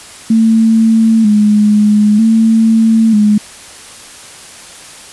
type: tone with vibrato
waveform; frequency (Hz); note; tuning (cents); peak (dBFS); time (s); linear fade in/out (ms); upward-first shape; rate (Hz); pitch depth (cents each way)
sine; 216.8; A3; -25; -5; 0.3-3.38; 5; square; 0.53; 57
effects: white hiss -33 dBFS RMS until 5.12 s + resampled to 24000 Hz